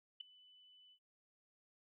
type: tone with ADSR envelope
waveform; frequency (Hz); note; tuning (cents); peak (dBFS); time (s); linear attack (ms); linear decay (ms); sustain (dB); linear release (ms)
sine; 2996; F#7; +21; -40; 0.2-0.99; 9; 4; -22; 69
effects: none